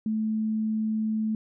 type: tone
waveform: sine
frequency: 218 Hz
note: A3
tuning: 16 cents flat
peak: -24 dBFS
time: 0.06-1.35 s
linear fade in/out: 2 ms
effects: none